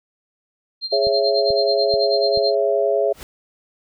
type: tone with tremolo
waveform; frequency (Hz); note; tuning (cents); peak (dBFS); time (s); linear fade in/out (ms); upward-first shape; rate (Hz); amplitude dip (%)
sine; 4180; C8; -2; -19; 0.81-2.55; 50; sine; 9.2; 90
type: chord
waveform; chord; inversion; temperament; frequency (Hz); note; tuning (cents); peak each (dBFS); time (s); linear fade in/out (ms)
sine; C# minor; second; just; 415.8 / 554.4 / 665.2; G#4 / C#5 / E5; +2 / 0 / +16; -20; 0.92-3.13; 10
type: click train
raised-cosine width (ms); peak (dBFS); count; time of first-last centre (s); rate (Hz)
5; -22; 4; 1.07-2.374; 2.3
type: noise with exponential growth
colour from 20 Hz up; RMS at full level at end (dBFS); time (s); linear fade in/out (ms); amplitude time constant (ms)
pink; -33; 3.07-3.23; 0; 34
effects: none